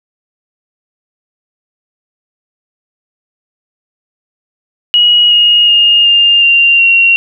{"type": "tone with pitch steps", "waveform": "sine", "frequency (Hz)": [2902, 2870, 2839, 2808, 2777, 2747], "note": ["F#7", "F7", "F7", "F7", "F7", "F7"], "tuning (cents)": [-34, 47, 28, 9, -10, -29], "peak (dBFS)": -4, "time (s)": [4.94, 7.16], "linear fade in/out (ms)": 0, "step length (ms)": 370, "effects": []}